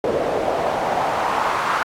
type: noise with band-pass filter sweep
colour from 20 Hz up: pink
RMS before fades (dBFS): -21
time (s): 0.04-1.83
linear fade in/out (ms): 2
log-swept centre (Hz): 480 to 1200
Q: 2.6
effects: AAC 64 kbps